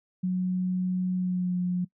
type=tone with pitch glide; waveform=sine; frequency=183.3 to 179.53 Hz; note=F#3 to F3; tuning=-16 to +48 cents; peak=-24 dBFS; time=0.23-1.85 s; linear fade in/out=10 ms; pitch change=-36 cents; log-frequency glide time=1.15-1.57 s; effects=noise-tail reverb RT60 0.1 s tail -21 dB re dry